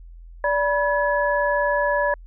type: tone cluster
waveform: sine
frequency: 581 / 976 / 1699 Hz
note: D5 / B5 / G#6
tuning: -19 / -21 / +39 cents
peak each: -21 / -23 / -24 dBFS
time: 0.44-2.14 s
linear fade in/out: 2 ms
effects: added 42 Hz sine -39 dBFS peak until 2.26 s